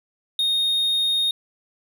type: tone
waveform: triangle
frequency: 3706 Hz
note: A#7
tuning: 11 cents flat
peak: -17 dBFS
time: 0.39-1.31 s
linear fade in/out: 2 ms
effects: none